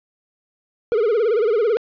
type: tone with vibrato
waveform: triangle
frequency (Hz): 444.2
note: A4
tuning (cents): +16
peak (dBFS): -13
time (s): 0.92-1.77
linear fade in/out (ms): 0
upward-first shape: sine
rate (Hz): 18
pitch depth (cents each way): 150
effects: resampled to 11025 Hz + 9-bit